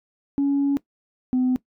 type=tone pair in turn; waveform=sine; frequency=280.4 / 254 Hz; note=C#4 / B3; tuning=+20 / +49 cents; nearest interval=major second; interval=171 cents; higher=first; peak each=-16 dBFS; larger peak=neither; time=0.38-0.77 / 1.33-1.56 s; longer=first; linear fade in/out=0 ms; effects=noise-tail reverb RT60 0.1 s tail -20 dB re dry + tanh soft clip ceiling -15 dBFS